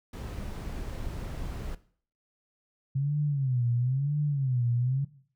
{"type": "noise", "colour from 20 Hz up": "brown", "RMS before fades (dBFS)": -36, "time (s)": [0.13, 1.75], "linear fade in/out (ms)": 5}
{"type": "tone with vibrato", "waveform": "sine", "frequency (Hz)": 133.1, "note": "C3", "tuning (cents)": 30, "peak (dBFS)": -24, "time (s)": [2.95, 5.05], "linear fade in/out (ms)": 10, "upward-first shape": "sine", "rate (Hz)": 1, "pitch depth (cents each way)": 190}
{"effects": ["noise-tail reverb RT60 0.5 s tail -17 dB re dry"]}